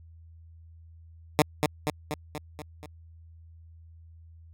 10% pulse tone with echo, 150.4 Hz, D3, 42 cents sharp, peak -9 dBFS, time 1.39-1.42 s, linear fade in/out 0 ms, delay 240 ms, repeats 6, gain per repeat -4 dB, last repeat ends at 2.86 s, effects added 82 Hz sine -48 dBFS peak until 4.53 s + AAC 64 kbps

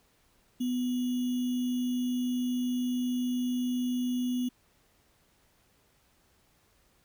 sine tone with sample-and-hold, 248.6 Hz, B3, 12 cents sharp, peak -27 dBFS, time 0.6-4.49 s, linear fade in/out 10 ms, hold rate 3150 Hz, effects pink hiss -67 dBFS RMS until 7.04 s

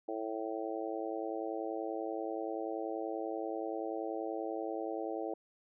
harmonic tone, 110.4 Hz, A2, 6 cents sharp, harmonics 3 / 4 / 5 / 6 / 7, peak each -40 / -41 / -42 / -43 / -43 dBFS, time 0.08-5.34 s, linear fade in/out 5 ms, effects none

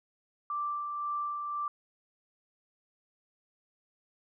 sine tone with tremolo, 1174.7 Hz, D6, in tune, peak -30 dBFS, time 0.5-1.68 s, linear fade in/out 2 ms, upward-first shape sine, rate 1.9 Hz, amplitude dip 35%, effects none

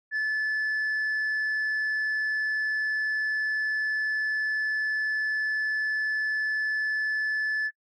sine tone, 1734 Hz, A6, 26 cents flat, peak -22 dBFS, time 0.11-7.71 s, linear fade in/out 50 ms, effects noise-tail reverb RT60 0.1 s tail -25 dB re dry + tanh soft clip ceiling -24 dBFS

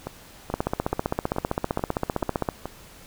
two click trains, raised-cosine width 1 ms, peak -16 / -9 dBFS, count 7 / 31, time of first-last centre 0.07-2.656 / 0.54-2.488 s, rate 2.32 / 15.4 Hz, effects pink hiss -48 dBFS RMS until 3.06 s

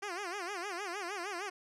10% pulse tone with vibrato, 376.6 Hz, F#4, 31 cents sharp, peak -29 dBFS, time 0.02-1.5 s, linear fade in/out 10 ms, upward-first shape sine, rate 6.5 Hz, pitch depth 180 cents each way, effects low-pass 8000 Hz 12 dB/octave

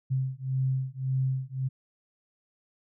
sine beating tone pair, 130.81 / 132.61 Hz, C3 / C3, 0 / +24 cents, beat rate 1.8 Hz, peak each -29 dBFS, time 0.1-1.69 s, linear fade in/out 20 ms, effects none

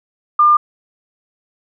sine tone, 1200 Hz, D6, 37 cents sharp, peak -7 dBFS, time 0.39-0.57 s, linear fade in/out 5 ms, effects none

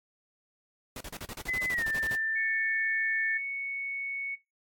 pink noise bursts, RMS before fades -40 dBFS, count 15, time 0.96-2.154 s, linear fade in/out 2 ms, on 46 ms, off 36 ms
sine tone with pitch glide, 2022 to 1780.7 Hz, B6 to A6, +40 to +20 cents, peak -28 dBFS, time 1.48-3.38 s, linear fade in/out 10 ms, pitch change -220 cents, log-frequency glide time 1.69-1.86 s
sine tone, 2217 Hz, C#7, in tune, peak -32 dBFS, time 2.35-4.36 s, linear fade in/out 20 ms
effects noise-tail reverb RT60 0.2 s tail -18 dB re dry + AAC 64 kbps

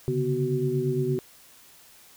sine tone cluster, 135.6 / 144.3 / 247 / 374.8 Hz, C#3 / D3 / B3 / F#4, -38 / -30 / 0 / +22 cents, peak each -29 / -29 / -32 / -26 dBFS, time 0.08-1.19 s, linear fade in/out 0 ms, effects white hiss -53 dBFS RMS until 2.16 s

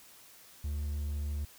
triangle tone, 73.42 Hz, D2, in tune, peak -30 dBFS, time 0.64-1.45 s, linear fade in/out 5 ms, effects white hiss -56 dBFS RMS until 1.58 s

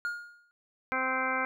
triangle tone with exponential decay, 1423 Hz, F6, 32 cents sharp, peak -26 dBFS, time 0.05-0.51 s, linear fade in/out 0 ms, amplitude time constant 100 ms
harmonic tone, 260 Hz, C4, 11 cents flat, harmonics 1 / 2 / 3 / 4 / 5 / 6 / 8 / 9, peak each -39 / -37 / -37 / -35 / -35 / -33 / -35 / -38 dBFS, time 0.92-1.45 s, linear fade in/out 0 ms
effects none

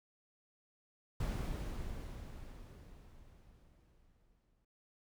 brown noise with exponential decay, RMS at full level -35 dBFS, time 1.2-4.65 s, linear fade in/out 5 ms, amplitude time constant 750 ms, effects none

